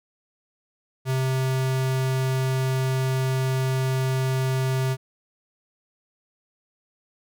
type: tone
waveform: square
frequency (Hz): 131.2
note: C3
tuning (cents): +5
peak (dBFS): -22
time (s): 1.05-4.97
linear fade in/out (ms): 50
effects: none